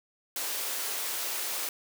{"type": "high-pass noise", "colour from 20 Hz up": "white", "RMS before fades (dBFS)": -33, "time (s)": [0.36, 1.69], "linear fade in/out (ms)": 2, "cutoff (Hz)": 330, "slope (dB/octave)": 24, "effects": []}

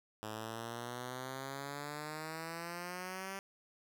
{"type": "exponential sweep", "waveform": "5% pulse", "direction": "up", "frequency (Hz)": [106.8, 196], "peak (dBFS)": -30, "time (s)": [0.23, 3.39], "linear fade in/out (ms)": 0, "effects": []}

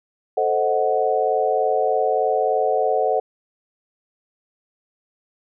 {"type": "chord", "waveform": "sine", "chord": "A diminished seventh", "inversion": "none", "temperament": "equal", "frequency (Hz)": [440, 523.3, 622.3, 740], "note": ["A4", "C5", "Eb5", "Gb5"], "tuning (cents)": [0, 0, 0, 0], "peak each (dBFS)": [-22, -23, -24, -21], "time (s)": [0.37, 3.2], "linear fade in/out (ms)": 5, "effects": []}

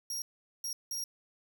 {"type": "tone bursts at uneven times", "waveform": "sawtooth", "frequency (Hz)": 5620, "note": "F8", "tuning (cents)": 10, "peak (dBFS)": -32, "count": 3, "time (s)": [[0.1, 0.22], [0.64, 0.73], [0.91, 1.04]], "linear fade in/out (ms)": 2, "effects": []}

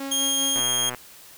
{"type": "tone with tremolo", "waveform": "sawtooth", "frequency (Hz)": 273.8, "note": "C#4", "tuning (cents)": -21, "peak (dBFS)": -25, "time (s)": [0, 0.6], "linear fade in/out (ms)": 5, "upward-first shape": "sine", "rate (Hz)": 5.1, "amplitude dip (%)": 35}
{"type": "tone", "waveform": "20% pulse", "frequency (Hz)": 3239, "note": "G#7", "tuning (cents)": -44, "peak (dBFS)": -16, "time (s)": [0.11, 0.9], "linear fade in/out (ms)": 10}
{"type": "click train", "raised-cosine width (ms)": 0.5, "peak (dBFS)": -17, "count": 49, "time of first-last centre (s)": [0.56, 0.947], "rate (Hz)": 124}
{"effects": ["white hiss -47 dBFS RMS until 1.37 s"]}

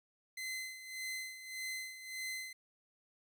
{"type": "tone with tremolo", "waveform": "sawtooth", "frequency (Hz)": 2052, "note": "C7", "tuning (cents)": -34, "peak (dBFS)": -35, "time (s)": [0.37, 2.53], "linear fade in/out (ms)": 5, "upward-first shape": "sine", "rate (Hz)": 1.7, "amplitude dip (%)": 70, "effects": []}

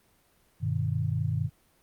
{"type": "chord", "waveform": "sine", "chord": "G augmented", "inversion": "none", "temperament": "just", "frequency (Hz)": [98, 122.5, 153.12], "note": ["G2", "B2", "D#3"], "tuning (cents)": [0, -14, -27], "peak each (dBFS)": -30, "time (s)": [0.6, 1.5], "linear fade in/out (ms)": 50, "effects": ["pink hiss -65 dBFS RMS until 1.82 s", "Opus 32 kbps"]}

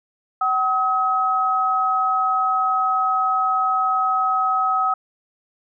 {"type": "tone pair together", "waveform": "sine", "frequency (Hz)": [758, 1274.8], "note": ["F#5", "D#6"], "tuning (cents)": [42, 42], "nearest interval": "major sixth", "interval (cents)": 900, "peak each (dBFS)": [-22, -18], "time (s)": [0.41, 4.94], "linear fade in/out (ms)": 5, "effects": []}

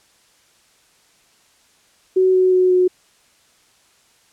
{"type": "tone with pitch steps", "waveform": "sine", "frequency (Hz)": [373.8, 370.8, 367.8, 364.8], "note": ["F#4", "F#4", "F#4", "F#4"], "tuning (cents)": [18, 4, -10, -24], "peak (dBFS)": -11, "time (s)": [2.16, 2.88], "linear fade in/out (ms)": 10, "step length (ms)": 180, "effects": ["white hiss -56 dBFS RMS until 4.32 s", "low-pass 9000 Hz 12 dB/octave"]}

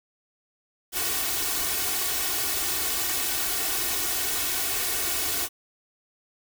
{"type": "noise with comb filter", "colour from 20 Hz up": "white", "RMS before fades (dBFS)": -27, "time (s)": [0.92, 5.49], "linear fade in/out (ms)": 50, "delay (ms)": 2.7, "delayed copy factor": 0.95, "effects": []}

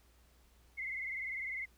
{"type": "tone with vibrato", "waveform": "sine", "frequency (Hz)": 2100, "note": "C7", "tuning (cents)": 6, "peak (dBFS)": -37, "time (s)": [0.77, 1.66], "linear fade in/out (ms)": 20, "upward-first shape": "sine", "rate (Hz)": 20, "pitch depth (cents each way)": 75, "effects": ["added 60 Hz sine -64 dBFS peak until 1.77 s", "pink hiss -69 dBFS RMS until 1.77 s"]}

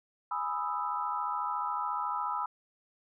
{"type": "chord", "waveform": "sine", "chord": "E major seventh", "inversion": "first", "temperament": "equal", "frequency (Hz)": [830.6, 987.8, 1244.5, 1318.5], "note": ["G#5", "B5", "D#6", "E6"], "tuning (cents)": [0, 0, 0, 0], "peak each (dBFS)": [-38, -34, -37, -36], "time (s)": [0.31, 2.46], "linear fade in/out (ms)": 5, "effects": []}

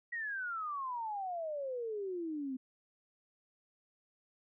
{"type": "exponential sweep", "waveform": "sine", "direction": "down", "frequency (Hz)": [1927, 253.4], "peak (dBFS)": -36, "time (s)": [0.12, 2.57], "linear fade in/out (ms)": 10, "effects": []}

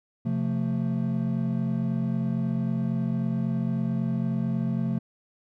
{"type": "chord", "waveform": "triangle", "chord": "F major", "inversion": "second", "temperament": "equal with one note detuned", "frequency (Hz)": [130.81, 174.61, 223.7], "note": ["C3", "F3", "A3"], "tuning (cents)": [0, 0, 29], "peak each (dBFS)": [-27, -27, -26], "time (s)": [0.25, 4.99], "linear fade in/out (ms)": 10, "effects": []}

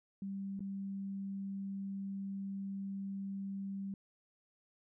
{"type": "tone with dropouts", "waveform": "sine", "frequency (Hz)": 196, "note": "G3", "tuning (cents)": 0, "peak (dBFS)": -38, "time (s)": [0.22, 3.94], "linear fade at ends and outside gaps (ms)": 2, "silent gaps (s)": [0.594, 0.605], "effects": []}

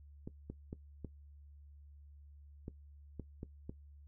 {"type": "clicks", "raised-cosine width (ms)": 3, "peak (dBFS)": -30, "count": 8, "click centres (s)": [0.275, 0.5, 0.729, 1.047, 2.681, 3.197, 3.431, 3.695], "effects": ["noise-tail reverb RT60 0.1 s tail -17 dB re dry", "added 72 Hz sine -54 dBFS peak until 4.07 s"]}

